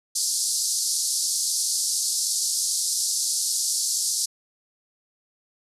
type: band-pass noise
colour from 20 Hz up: pink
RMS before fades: -25 dBFS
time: 0.15-4.26 s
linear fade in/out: 10 ms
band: 4500 to 11000 Hz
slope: 48 dB/octave
effects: resampled to 32000 Hz